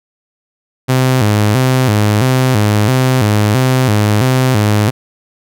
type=tone with vibrato; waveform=sawtooth; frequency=116.54 Hz; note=A#2; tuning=in tune; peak=-5 dBFS; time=0.88-4.91 s; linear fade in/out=20 ms; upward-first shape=square; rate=1.5 Hz; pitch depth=180 cents each way; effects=none